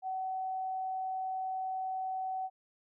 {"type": "tone", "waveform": "sine", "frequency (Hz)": 755, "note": "F#5", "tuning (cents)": 35, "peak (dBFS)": -33, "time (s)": [0.02, 2.5], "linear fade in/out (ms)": 50, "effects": []}